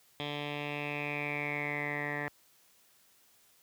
10% pulse tone with low-pass filter sweep, 146.2 Hz, D3, 7 cents flat, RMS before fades -36 dBFS, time 0.2-2.28 s, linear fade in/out 0 ms, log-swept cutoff 3200 to 1800 Hz, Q 8.5, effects white hiss -65 dBFS RMS until 3.62 s + high-pass 60 Hz 12 dB/octave

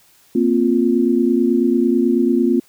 sine chord, Bb suspended second, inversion none, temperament just, 233.1 / 262.2 / 349.6 Hz, Bb3 / C4 / F4, 0 / +4 / +2 cents, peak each -17 dBFS, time 0.35-2.6 s, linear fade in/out 5 ms, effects white hiss -53 dBFS RMS until 2.68 s

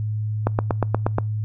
click train, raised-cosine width 1 ms, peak -5 dBFS, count 7, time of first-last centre 0.47-1.184 s, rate 8.4 Hz, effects noise-tail reverb RT60 0.3 s tail -26 dB re dry + added 107 Hz sine -22 dBFS peak until 1.44 s

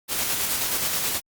white noise with tremolo, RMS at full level -24 dBFS, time 0.08-1.21 s, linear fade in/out 50 ms, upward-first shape square, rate 9.4 Hz, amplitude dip 30%, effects Opus 48 kbps

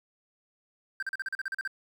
triangle tone bursts, 1568 Hz, G6, in tune, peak -28 dBFS, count 11, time 1-1.676 s, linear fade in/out 2 ms, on 26 ms, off 39 ms, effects 10-bit

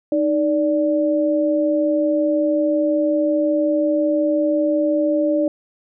sine tone pair together, 309.2 / 583.7 Hz, D#4 / D5, -11 / -11 cents, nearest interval major seventh, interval 1100 cents, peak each -18 dBFS, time 0.12-5.48 s, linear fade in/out 2 ms, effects none

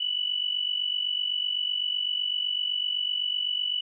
sine tone with amplitude modulation, 2964 Hz, F#7, 2 cents sharp, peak -22 dBFS, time 0-3.81 s, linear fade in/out 10 ms, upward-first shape sine, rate 47.9 Hz, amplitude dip 75%, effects none

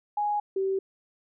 sine tone pair in turn, 830.6 / 385.4 Hz, G#5 / G4, 0 / -29 cents, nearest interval octave + minor second, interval 1329 cents, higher first, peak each -24 dBFS, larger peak neither, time 0.17-0.4 / 0.56-0.79 s, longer neither, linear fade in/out 5 ms, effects none

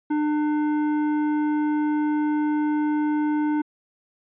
sine tone with hard clipping, 300 Hz, D4, 37 cents sharp, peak -22 dBFS, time 0.1-3.62 s, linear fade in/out 10 ms, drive 10 dB, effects resampled to 8000 Hz

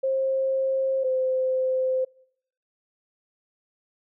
sine tone pair in turn, 532 / 518.1 Hz, C5 / C5, +29 / -17 cents, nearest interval unison, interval 46 cents, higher first, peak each -21 dBFS, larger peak neither, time 0.03-1.04 / 1.04-2.05 s, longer neither, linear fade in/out 10 ms, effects noise-tail reverb RT60 0.7 s tail -25 dB re dry

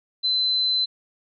sine tone, 4050 Hz, B7, 43 cents sharp, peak -19 dBFS, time 0.23-0.86 s, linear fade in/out 20 ms, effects none

